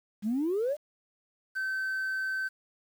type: exponential sweep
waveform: sine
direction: up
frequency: 197.9 to 622.3 Hz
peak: -25 dBFS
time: 0.22-0.77 s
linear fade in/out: 50 ms
type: tone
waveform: triangle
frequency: 1539 Hz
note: G6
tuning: 32 cents flat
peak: -27 dBFS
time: 1.55-2.49 s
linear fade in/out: 20 ms
effects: tanh soft clip ceiling -22 dBFS + 9-bit